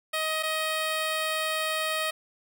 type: tone pair in turn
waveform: 10% pulse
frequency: 629 / 629 Hz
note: D#5 / D#5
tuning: +19 / +19 cents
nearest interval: unison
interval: 0 cents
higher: neither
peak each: -18 dBFS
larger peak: neither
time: 0.13-0.43 / 0.43-2.11 s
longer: second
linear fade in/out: 10 ms
effects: none